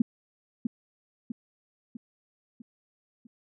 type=tone with echo; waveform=sine; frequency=233.1 Hz; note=A#3; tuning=in tune; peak=-17 dBFS; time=0-0.02 s; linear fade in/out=5 ms; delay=650 ms; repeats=5; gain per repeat=-6 dB; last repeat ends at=3.27 s; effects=none